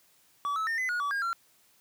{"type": "tone with pitch steps", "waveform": "triangle", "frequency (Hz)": [1145, 1301, 1820, 2025, 1446, 1145, 1619, 1369], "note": ["D6", "E6", "A#6", "B6", "F#6", "D6", "G#6", "F6"], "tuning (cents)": [-44, -23, -42, 43, -40, -44, -45, -35], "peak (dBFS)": -26, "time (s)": [0.45, 1.33], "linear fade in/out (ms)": 0, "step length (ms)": 110, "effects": ["white hiss -64 dBFS RMS until 1.8 s", "high-pass 60 Hz 12 dB/octave"]}